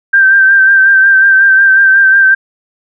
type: tone with vibrato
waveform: sine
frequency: 1568 Hz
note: G6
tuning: in tune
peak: -3 dBFS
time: 0.13-2.35 s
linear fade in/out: 10 ms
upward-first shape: sine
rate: 5.5 Hz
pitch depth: 32 cents each way
effects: none